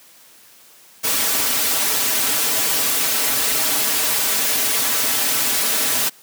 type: noise with comb filter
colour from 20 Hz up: white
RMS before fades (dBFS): -19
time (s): 1.03-6.1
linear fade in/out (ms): 20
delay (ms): 5.6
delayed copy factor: -1
effects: white hiss -48 dBFS RMS until 6.22 s + high-pass 150 Hz 12 dB/octave